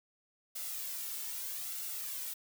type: noise with flanger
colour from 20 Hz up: blue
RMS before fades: -40 dBFS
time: 0.55-2.34 s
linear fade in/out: 10 ms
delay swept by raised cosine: 1.4 to 2.28 ms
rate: 0.79 Hz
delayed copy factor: +0.5
effects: none